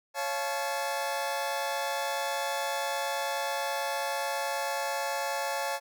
sawtooth chord, Db augmented, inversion none, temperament just, 554.4 / 693 / 866.2 Hz, Db5 / F5 / A5, 0 / -14 / -27 cents, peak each -30 / -32 / -29 dBFS, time 0.14-5.8 s, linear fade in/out 50 ms, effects none

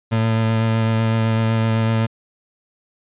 30% pulse tone with vibrato, 112.2 Hz, A2, 34 cents sharp, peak -13 dBFS, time 0.11-2.07 s, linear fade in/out 20 ms, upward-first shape sine, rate 7.9 Hz, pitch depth 15 cents each way, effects resampled to 8000 Hz

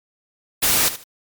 white noise with echo, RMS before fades -17 dBFS, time 0.62-0.89 s, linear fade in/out 10 ms, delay 75 ms, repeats 2, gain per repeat -13 dB, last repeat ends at 1.04 s, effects MP3 96 kbps

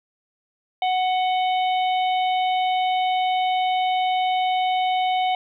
harmonic tone with a mistuned harmonic, 740 Hz, F#5, in tune, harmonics 1 / 3 / 4 / 5, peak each -19 / -31 / -32 / -35 dBFS, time 0.82-5.35 s, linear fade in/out 2 ms, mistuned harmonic 4, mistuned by +36 cents, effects 10-bit

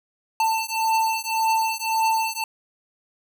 square beating tone pair, 890 / 891.8 Hz, A5 / A5, +20 / +23 cents, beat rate 1.8 Hz, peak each -24 dBFS, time 0.4-2.44 s, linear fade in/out 2 ms, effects none

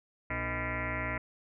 sine tone with frequency modulation, 1000 Hz, B5, 21 cents sharp, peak -31 dBFS, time 0.3-1.18 s, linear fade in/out 5 ms, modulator 187 Hz, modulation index 6.7, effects none

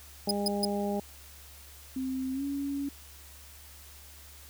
harmonic tone, 202.8 Hz, G#3, 41 cents flat, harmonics 1 / 2 / 3 / 4, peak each -31 / -34 / -36 / -37 dBFS, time 0.27-1 s, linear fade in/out 5 ms
sawtooth tone bursts, 5000 Hz, D#8, 8 cents sharp, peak -23 dBFS, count 3, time 0.29-0.65 s, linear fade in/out 2 ms, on 20 ms, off 150 ms
sine tone with pitch glide, 261.6 to 280.4 Hz, C4 to C#4, 0 to +20 cents, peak -30 dBFS, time 1.96-2.89 s, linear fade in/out 5 ms, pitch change +120 cents, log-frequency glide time 2.33-2.43 s
effects added 71 Hz sine -52 dBFS peak until 4.49 s + white hiss -52 dBFS RMS until 4.49 s

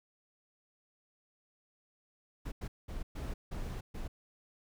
brown noise bursts at uneven times, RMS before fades -39 dBFS, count 6, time 2.45-2.52 / 2.61-2.68 / 2.88-3.03 / 3.15-3.34 / 3.51-3.81 / 3.94-4.08 s, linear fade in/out 10 ms, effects none

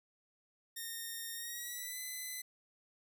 5% pulse tone with pitch glide, 1838 to 2016 Hz, A#6 to B6, -25 to +35 cents, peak -31 dBFS, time 0.76-2.42 s, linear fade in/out 10 ms, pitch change +160 cents, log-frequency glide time 1.34-1.99 s, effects none

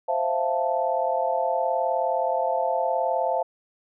sine chord, F major seventh, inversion second, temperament equal, 523.3 / 659.3 / 698.5 / 880 Hz, C5 / E5 / F5 / A5, 0 / 0 / 0 / 0 cents, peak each -27 dBFS, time 0.08-3.43 s, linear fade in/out 10 ms, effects none

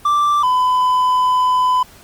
triangle tone pair in turn, 1174 / 1006.3 Hz, D6 / B5, -1 / +32 cents, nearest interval minor third, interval 267 cents, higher first, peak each -10 dBFS, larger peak neither, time 0.05-0.43 / 0.43-1.83 s, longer second, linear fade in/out 5 ms, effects pink hiss -44 dBFS RMS until 2.03 s + Opus 24 kbps

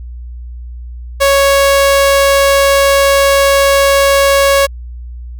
sawtooth tone, 554.4 Hz, C#5, in tune, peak -3 dBFS, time 1.2-4.67 s, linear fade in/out 20 ms, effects added 60 Hz sine -24 dBFS peak until 5.39 s

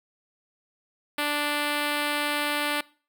5% pulse tone with notch filter, 293.7 Hz, D4, in tune, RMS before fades -27 dBFS, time 1.18-2.81 s, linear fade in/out 5 ms, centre 7100 Hz, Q 1.9, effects noise-tail reverb RT60 0.4 s tail -22 dB re dry

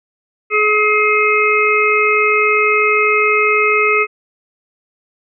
harmonic tone, 423.9 Hz, G#4, 35 cents sharp, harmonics 1 / 3 / 5 / 6, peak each -16 / -16 / -16 / -16 dBFS, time 0.5-4.07 s, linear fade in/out 50 ms, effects none

